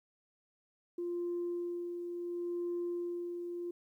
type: tone with tremolo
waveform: sine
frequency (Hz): 348.5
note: F4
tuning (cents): -4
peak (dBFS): -32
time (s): 0.98-3.71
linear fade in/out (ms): 5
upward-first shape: sine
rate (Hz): 0.71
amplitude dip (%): 45
effects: tanh soft clip ceiling -30 dBFS + 12-bit